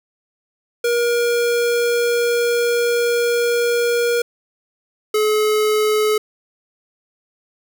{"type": "tone pair in turn", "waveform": "square", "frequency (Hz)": [475.3, 427.5], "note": ["A#4", "A4"], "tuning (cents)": [34, -50], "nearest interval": "major second", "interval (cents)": 184, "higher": "first", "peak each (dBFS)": [-16, -15], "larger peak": "second", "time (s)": [[0.84, 4.22], [5.14, 6.18]], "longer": "first", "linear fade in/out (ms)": 5, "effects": []}